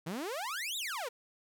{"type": "exponential two-way sweep", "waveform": "sawtooth", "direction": "up then down", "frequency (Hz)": [150, 3951, 440.2], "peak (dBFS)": -32, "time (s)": [0.06, 1.09], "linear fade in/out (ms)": 10, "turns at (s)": 0.77, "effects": []}